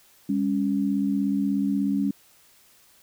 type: tone pair together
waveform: sine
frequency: 201.3 / 277.9 Hz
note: G3 / C#4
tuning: +46 / +4 cents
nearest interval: tritone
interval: 558 cents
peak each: -24 / -24 dBFS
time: 0.29-2.11 s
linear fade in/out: 5 ms
effects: white hiss -57 dBFS RMS until 3.02 s